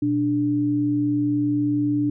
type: tone pair together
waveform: sine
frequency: 123.3 / 293.9 Hz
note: B2 / D4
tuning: -2 / +1 cents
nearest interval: octave + minor third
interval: 1503 cents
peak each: -27 / -19 dBFS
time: 0.02-2.1 s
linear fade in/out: 5 ms
effects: none